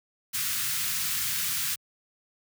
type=band-stop noise; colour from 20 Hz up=white; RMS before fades=-29 dBFS; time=0.33-1.76 s; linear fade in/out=20 ms; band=180 to 1300 Hz; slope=24 dB/octave; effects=high-pass 80 Hz 12 dB/octave